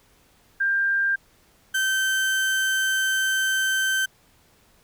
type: tone pair in turn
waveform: sine / 35% pulse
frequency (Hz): 1592 / 1548.5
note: G6 / G6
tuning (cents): +26 / -22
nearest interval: unison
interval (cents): 48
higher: first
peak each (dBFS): -19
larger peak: neither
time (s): 0.6-1.16 / 1.74-4.06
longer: second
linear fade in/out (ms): 10
effects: pink hiss -59 dBFS RMS until 4.83 s